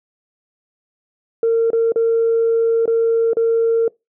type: tone with dropouts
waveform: sine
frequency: 457.4 Hz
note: A#4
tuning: 33 cents flat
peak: -11 dBFS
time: 1.43-3.88 s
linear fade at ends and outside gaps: 2 ms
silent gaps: 1.704-1.731 / 1.921-1.959 / 2.857-2.877 / 3.333-3.369 s
effects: noise-tail reverb RT60 0.2 s tail -24 dB re dry + tanh soft clip ceiling -9 dBFS